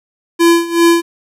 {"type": "tone with tremolo", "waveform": "square", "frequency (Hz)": 338.4, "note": "E4", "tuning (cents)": 45, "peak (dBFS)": -6, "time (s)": [0.39, 1.02], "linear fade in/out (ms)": 20, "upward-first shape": "sine", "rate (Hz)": 2.6, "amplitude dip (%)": 85, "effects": ["resampled to 32000 Hz", "8-bit"]}